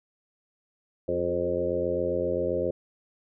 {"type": "harmonic tone with a mistuned harmonic", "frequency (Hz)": 87.6, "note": "F2", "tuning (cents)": 6, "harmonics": [1, 2, 3, 4, 5, 6, 7], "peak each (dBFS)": [-38, -38, -37, -31, -32, -28, -34], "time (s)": [1.08, 2.71], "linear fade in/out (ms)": 5, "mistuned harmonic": 4, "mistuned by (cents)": 31, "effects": []}